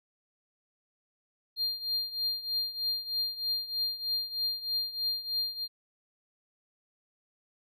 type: tone with tremolo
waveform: triangle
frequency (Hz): 4200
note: C8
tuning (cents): +6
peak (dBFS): -25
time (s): 1.56-5.68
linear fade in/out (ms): 50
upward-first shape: triangle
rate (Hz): 3.2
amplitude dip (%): 85
effects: none